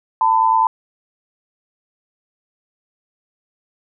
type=tone pair together; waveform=sine; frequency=894.5 / 1004 Hz; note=A5 / B5; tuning=+28 / +28 cents; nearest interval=major second; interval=200 cents; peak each=-14 / -15 dBFS; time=0.21-0.67 s; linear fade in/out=2 ms; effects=none